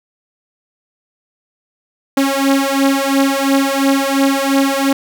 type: beating tone pair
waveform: sawtooth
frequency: 272.3 / 275.2 Hz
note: C#4 / C#4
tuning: -31 / -12 cents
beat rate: 2.9 Hz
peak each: -11 dBFS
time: 2.17-4.93 s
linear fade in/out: 5 ms
effects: none